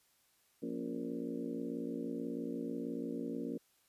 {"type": "harmonic tone with a mistuned harmonic", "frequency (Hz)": 58.27, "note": "A#1", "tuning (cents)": 0, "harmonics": [3, 4, 5, 6, 7, 8, 9, 10], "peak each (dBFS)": [-48, -42, -41, -45, -55, -45, -56, -57], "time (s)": [0.62, 3.58], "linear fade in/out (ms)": 10, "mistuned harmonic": 5, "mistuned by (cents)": -73, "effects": ["white hiss -72 dBFS RMS until 3.88 s", "resampled to 32000 Hz"]}